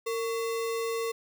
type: tone with sample-and-hold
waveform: sine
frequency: 457.7 Hz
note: A#4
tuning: 32 cents flat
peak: -28 dBFS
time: 0.06-1.12 s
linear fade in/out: 10 ms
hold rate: 1575 Hz
effects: none